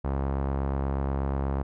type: tone with low-pass filter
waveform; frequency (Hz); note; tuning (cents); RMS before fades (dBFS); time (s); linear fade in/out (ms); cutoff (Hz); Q
sawtooth; 68.3; C#2; -25; -28; 0.04-1.63; 10; 1000; 1.3
effects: none